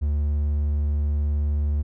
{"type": "tone", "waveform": "triangle", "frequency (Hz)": 73.42, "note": "D2", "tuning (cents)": 0, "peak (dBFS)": -18, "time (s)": [0.01, 1.83], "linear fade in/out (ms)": 20, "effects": []}